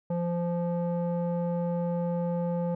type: tone with low-pass filter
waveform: square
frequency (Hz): 172.9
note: F3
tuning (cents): -17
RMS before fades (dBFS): -29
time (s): 0.1-2.75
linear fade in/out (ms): 5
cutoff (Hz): 670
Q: 3.3
effects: none